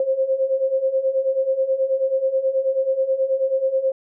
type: beating tone pair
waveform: sine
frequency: 525 / 534.3 Hz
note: C5 / C5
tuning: +6 / +36 cents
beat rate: 9.3 Hz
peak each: -23 / -19 dBFS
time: 0-3.92 s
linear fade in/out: 2 ms
effects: none